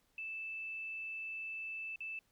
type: tone with dropouts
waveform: sine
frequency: 2637 Hz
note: E7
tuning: in tune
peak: -40 dBFS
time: 0.18-2.19 s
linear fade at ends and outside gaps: 2 ms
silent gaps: 1.959-2.005 s
effects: pink hiss -75 dBFS RMS until 2.31 s